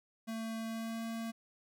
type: tone with pitch glide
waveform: square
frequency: 224.7 to 227.2 Hz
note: A3 to A#3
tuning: +37 to -44 cents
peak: -38 dBFS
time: 0.27-1.32 s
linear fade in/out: 20 ms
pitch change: +19 cents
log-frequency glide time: 0.65-1.03 s
effects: none